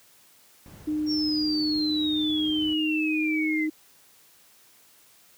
brown noise, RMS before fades -42 dBFS, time 0.66-2.73 s, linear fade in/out 0 ms
sine tone with pitch glide, 304.4 to 310.8 Hz, D#4 to D#4, -38 to -2 cents, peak -24 dBFS, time 0.87-3.7 s, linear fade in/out 10 ms, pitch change +36 cents, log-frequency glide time 1.9-3.04 s
sine exponential sweep, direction down, 5588 to 2021 Hz, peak -27 dBFS, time 1.06-3.68 s, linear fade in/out 50 ms
effects white hiss -57 dBFS RMS until 5.37 s + high-pass 80 Hz 12 dB/octave

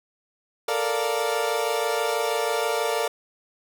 30% pulse chord, Bb major seventh, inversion third, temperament equal, 440 / 466.2 / 587.3 / 698.5 Hz, A4 / Bb4 / D5 / F5, 0 / 0 / 0 / 0 cents, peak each -26 / -25 / -26 / -27 dBFS, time 0.68-3.08 s, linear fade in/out 5 ms, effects none

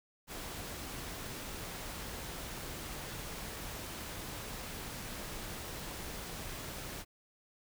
pink noise, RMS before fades -43 dBFS, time 0.27-7.05 s, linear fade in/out 50 ms, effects none

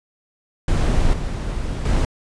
brown noise with level steps, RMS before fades -17 / -24 / -17 dBFS, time 0.68-2.05 s, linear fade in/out 2 ms, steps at 1.13 / 1.85 s, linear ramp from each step 5 ms, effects resampled to 22050 Hz

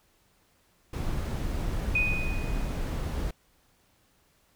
brown noise, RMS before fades -30 dBFS, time 0.93-3.31 s, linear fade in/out 5 ms
sine tone with exponential decay, 2489 Hz, D#7, in tune, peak -21 dBFS, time 1.95-2.83 s, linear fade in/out 5 ms, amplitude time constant 190 ms
effects pink hiss -66 dBFS RMS until 4.55 s

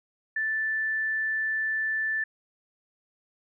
sine tone, 1760 Hz, A6, in tune, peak -25 dBFS, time 0.36-2.24 s, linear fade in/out 5 ms, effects none

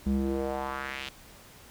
square tone with band-pass filter sweep, 67.3 Hz, C2, 49 cents sharp, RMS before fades -31 dBFS, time 0.06-1.09 s, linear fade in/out 5 ms, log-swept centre 170 to 3300 Hz, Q 2.2, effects pink hiss -52 dBFS RMS until 1.7 s

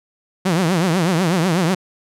sawtooth tone with vibrato, 174.61 Hz, F3, in tune, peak -11 dBFS, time 0.45-1.75 s, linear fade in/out 10 ms, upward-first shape triangle, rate 8.1 Hz, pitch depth 220 cents each way, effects low-pass 11000 Hz 12 dB/octave

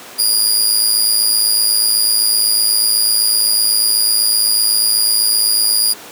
20% pulse tone with amplitude modulation, 4849 Hz, D#8, 45 cents flat, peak -3 dBFS, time 0.18-5.94 s, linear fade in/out 20 ms, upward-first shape sine, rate 108 Hz, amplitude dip 55%, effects pink hiss -34 dBFS RMS until 6.11 s + high-pass 300 Hz 12 dB/octave

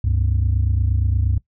sine tone pair together, 69.8 / 98.31 Hz, C#2 / G2, +13 / +5 cents, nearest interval tritone, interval 592 cents, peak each -17 dBFS, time 0.04-1.38 s, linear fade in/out 5 ms, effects noise-tail reverb RT60 0.1 s tail -21 dB re dry + tanh soft clip ceiling -11 dBFS

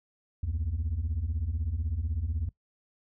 sine beating tone pair, 69.3 / 85.3 Hz, C#2 / F2, 0 / -40 cents, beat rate 16 Hz, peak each -30 / -28 dBFS, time 0.43-2.49 s, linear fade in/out 5 ms, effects noise-tail reverb RT60 0.1 s tail -21 dB re dry + tanh soft clip ceiling -25 dBFS

